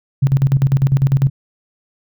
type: tone with tremolo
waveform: sine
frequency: 135.7 Hz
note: C#3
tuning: 36 cents flat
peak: -8 dBFS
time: 0.22-1.3 s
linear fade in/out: 10 ms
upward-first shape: square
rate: 10 Hz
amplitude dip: 75%
effects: none